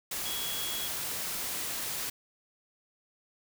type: tone in noise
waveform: sine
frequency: 3340 Hz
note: G#7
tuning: 9 cents sharp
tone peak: -37 dBFS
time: 0.25-0.88 s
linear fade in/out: 5 ms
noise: white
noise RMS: -35 dBFS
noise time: 0.11-2.1 s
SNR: -5 dB
effects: none